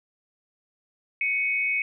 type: tone pair together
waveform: sine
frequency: 2221 / 2525 Hz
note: C#7 / D#7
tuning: +3 / +25 cents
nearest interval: major second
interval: 222 cents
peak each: -24 / -27 dBFS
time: 1.21-1.82 s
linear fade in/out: 2 ms
effects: none